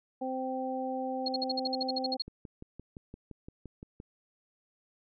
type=harmonic tone; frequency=260 Hz; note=C4; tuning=11 cents flat; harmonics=1 / 2 / 3; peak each=-36 / -36 / -36 dBFS; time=0.21-2.17 s; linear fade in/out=10 ms
type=tone bursts; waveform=sine; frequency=4300 Hz; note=C8; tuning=47 cents sharp; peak=-29 dBFS; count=13; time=1.26-2.221 s; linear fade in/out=5 ms; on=25 ms; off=53 ms
type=click train; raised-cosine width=3 ms; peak=-31 dBFS; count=11; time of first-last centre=2.28-4.001 s; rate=5.81 Hz
effects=none